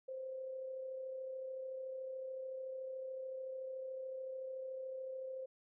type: tone with amplitude modulation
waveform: sine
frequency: 523.3 Hz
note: C5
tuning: in tune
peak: -40 dBFS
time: 0.08-5.46 s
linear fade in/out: 10 ms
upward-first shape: sine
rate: 33.7 Hz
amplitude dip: 35%
effects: none